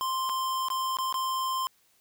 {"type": "tone with dropouts", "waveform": "square", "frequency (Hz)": 1046.5, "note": "C6", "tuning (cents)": 0, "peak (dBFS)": -28, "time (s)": [0.01, 1.67], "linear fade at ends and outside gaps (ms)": 0, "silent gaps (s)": [[0.292, 0.296], [0.685, 0.702], [0.97, 0.986], [1.126, 1.142]], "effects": ["white hiss -66 dBFS RMS until 2 s"]}